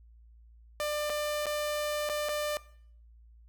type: tone with dropouts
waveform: sawtooth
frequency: 596 Hz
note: D5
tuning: 25 cents sharp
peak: -26 dBFS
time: 0.8-2.57 s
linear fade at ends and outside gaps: 0 ms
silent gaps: 1.097-1.101 / 1.457-1.466 / 2.09-2.097 / 2.287-2.291 s
effects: noise-tail reverb RT60 0.6 s tail -19 dB re dry + added 57 Hz sine -53 dBFS peak until 3.48 s